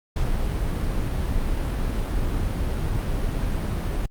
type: noise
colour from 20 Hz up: brown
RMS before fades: -24 dBFS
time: 0.16-4.06 s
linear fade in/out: 5 ms
effects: Opus 48 kbps